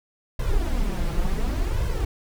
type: noise with flanger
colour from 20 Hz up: brown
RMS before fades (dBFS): -23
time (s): 0.39-2.05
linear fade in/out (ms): 5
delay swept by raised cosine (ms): 1.9 to 5.9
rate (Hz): 0.69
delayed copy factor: +0.8
effects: none